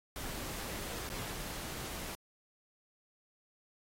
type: noise with dropouts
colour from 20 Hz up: pink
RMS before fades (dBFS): -42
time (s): 0.16-2.15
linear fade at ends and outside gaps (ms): 0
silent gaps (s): 1.091-1.101
effects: AAC 48 kbps